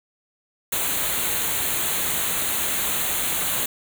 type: band-stop noise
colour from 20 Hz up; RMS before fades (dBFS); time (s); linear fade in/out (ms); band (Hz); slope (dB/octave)
white; -24; 0.72-3.66; 5; 4300 to 6300; 96
effects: none